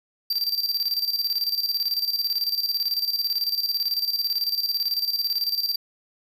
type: tone with tremolo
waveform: square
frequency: 4699 Hz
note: D8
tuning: in tune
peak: -21 dBFS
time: 0.3-5.76 s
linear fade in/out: 5 ms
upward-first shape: square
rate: 18 Hz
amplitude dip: 65%
effects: none